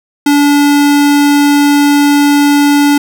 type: tone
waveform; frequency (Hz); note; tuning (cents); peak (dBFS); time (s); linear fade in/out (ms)
square; 288.2; D4; -33; -6; 0.26-2.98; 5
effects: none